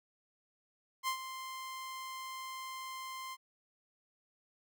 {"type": "tone with ADSR envelope", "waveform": "sawtooth", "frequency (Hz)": 1046.5, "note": "C6", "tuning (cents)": 0, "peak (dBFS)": -27, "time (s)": [1.03, 3.37], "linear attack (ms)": 48, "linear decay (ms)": 88, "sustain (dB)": -11, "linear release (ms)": 42, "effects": []}